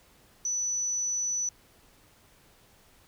sine tone, 5960 Hz, F#8, 12 cents sharp, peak -27 dBFS, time 0.45-1.49 s, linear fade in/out 2 ms, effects pink hiss -60 dBFS RMS until 3.07 s

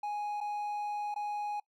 triangle tone with dropouts, 830.6 Hz, G#5, in tune, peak -31 dBFS, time 0.03-1.6 s, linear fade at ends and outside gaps 5 ms, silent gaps 0.405-0.41 / 1.143-1.16 s, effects noise-tail reverb RT60 0.1 s tail -23 dB re dry

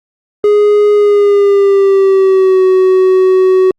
triangle tone with pitch glide, 415.3 to 374.3 Hz, G#4 to F#4, 0 to +20 cents, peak -3 dBFS, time 0.44-3.71 s, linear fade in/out 2 ms, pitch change -180 cents, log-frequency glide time 0.93-2.63 s, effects Opus 32 kbps

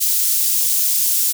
white high-pass noise, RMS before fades -17 dBFS, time 0-1.33 s, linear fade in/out 20 ms, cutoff 5800 Hz, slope 12 dB/octave, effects none

